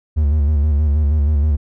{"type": "tone with vibrato", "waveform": "triangle", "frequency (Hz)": 74.1, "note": "D2", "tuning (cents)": 16, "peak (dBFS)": -10, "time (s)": [0.16, 1.57], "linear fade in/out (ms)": 20, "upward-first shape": "square", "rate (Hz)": 6.3, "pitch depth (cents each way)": 61, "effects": []}